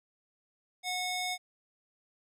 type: tone with band-pass filter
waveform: square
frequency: 730 Hz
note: F#5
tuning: 24 cents flat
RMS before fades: -34 dBFS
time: 0.83-1.38 s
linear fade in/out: 50 ms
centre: 4400 Hz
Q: 0.68
effects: none